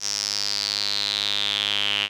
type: tone with band-pass filter sweep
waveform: sawtooth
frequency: 102.2 Hz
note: G#2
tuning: 27 cents flat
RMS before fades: -25 dBFS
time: 0-2.09 s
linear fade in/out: 50 ms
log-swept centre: 5700 to 2900 Hz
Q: 6.8
effects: none

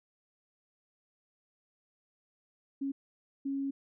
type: tone bursts at uneven times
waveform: sine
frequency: 275 Hz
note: C#4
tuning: 14 cents flat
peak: -31 dBFS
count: 2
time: 2.81-2.92 / 3.45-3.71 s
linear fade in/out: 10 ms
effects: none

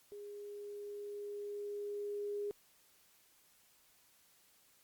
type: tone with level ramp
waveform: sine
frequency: 410.5 Hz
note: G#4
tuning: 20 cents flat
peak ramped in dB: -46 to -36 dBFS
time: 0.12-2.51 s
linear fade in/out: 0 ms
effects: white hiss -68 dBFS RMS until 4.83 s + Opus 48 kbps

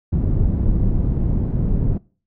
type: low-pass noise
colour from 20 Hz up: pink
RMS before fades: -18 dBFS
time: 0.12-1.98 s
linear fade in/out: 10 ms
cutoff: 190 Hz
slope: 12 dB/octave
effects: noise-tail reverb RT60 0.4 s tail -23 dB re dry

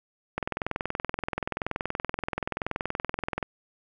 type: click train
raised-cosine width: 0.5 ms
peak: -13 dBFS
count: 65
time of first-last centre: 0.38-3.428 s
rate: 21 Hz
effects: none

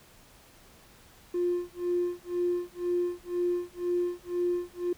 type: tone with tremolo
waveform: triangle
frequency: 352.9 Hz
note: F4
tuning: 18 cents sharp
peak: -20 dBFS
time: 1.34-4.93 s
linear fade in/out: 5 ms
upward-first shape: sine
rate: 2 Hz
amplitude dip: 100%
effects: tanh soft clip ceiling -22 dBFS + pink hiss -56 dBFS RMS until 4.97 s

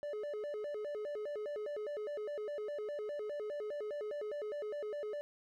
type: tone with vibrato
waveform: triangle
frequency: 498.3 Hz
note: B4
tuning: 15 cents sharp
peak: -36 dBFS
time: 0.03-5.21 s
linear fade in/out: 0 ms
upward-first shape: square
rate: 4.9 Hz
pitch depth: 280 cents each way
effects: none

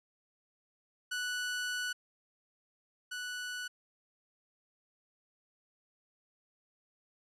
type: tone pair in turn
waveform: sawtooth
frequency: 1480 / 1480 Hz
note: F#6 / F#6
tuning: 0 / 0 cents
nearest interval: unison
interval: 0 cents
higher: neither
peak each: -30 / -34 dBFS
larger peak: first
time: 1.11-1.93 / 3.11-3.68 s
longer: first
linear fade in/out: 10 ms
effects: low-pass 10000 Hz 12 dB/octave

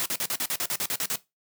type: noise bursts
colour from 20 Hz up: white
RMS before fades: -28 dBFS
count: 12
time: 0-1.157 s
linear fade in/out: 0 ms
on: 57 ms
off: 43 ms
effects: noise-tail reverb RT60 0.2 s tail -17 dB re dry + high-pass 100 Hz 12 dB/octave

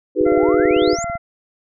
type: chord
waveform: sine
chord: G# minor seventh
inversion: second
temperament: equal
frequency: 311.1 / 370 / 415.3 / 493.9 Hz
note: D#4 / F#4 / G#4 / B4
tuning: 0 / 0 / 0 / 0 cents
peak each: -18 dBFS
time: 0.15-0.97 s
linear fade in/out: 50 ms
type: click train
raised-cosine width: 5 ms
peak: -21 dBFS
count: 18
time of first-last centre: 0.21-1.154 s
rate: 18 Hz
type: harmonic tone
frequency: 685 Hz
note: F5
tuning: 34 cents flat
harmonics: 1 / 2 / 3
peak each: -23 / -29 / -33 dBFS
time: 0.25-1.18 s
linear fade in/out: 20 ms
type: exponential sweep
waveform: sine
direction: up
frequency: 541 to 7459 Hz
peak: -26 dBFS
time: 0.31-1.04 s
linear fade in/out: 2 ms
effects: none

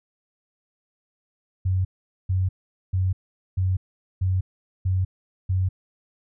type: tone bursts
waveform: sine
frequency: 93.2 Hz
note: F#2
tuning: 13 cents sharp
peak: -19 dBFS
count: 7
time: 1.65-5.69 s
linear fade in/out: 10 ms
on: 200 ms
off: 440 ms
effects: none

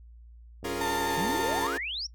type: click train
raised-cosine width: 2 ms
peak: -31 dBFS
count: 99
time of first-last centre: 0.63-1.653 s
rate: 95.8 Hz
type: chord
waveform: sawtooth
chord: Bb minor seventh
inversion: first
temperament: equal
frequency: 277.2 / 349.2 / 415.3 / 466.2 Hz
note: Db4 / F4 / Ab4 / Bb4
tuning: 0 / 0 / 0 / 0 cents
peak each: -32 dBFS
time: 0.64-1.78 s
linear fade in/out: 10 ms
type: tone with vibrato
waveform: 35% pulse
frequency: 897 Hz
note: A5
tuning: 33 cents sharp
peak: -27 dBFS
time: 0.81-1.67 s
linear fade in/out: 2 ms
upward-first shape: sine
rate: 12 Hz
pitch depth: 21 cents each way
type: exponential sweep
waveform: sine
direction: up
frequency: 150.9 to 5790 Hz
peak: -31 dBFS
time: 1.17-2.07 s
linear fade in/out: 10 ms
effects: noise-tail reverb RT60 0.1 s tail -21 dB re dry + added 58 Hz sine -47 dBFS peak until 2.14 s

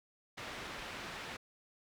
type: low-pass noise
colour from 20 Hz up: white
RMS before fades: -45 dBFS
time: 0.37-1.37 s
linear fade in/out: 10 ms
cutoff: 2600 Hz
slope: 12 dB/octave
effects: none

